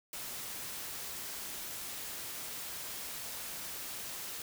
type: noise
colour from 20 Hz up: white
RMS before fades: -42 dBFS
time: 0.13-4.42 s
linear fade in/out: 2 ms
effects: none